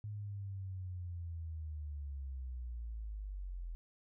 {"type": "linear sweep", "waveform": "sine", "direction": "down", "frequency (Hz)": [105.9, 41.32], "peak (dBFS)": -40, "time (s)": [0.04, 3.75], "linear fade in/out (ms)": 0, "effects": []}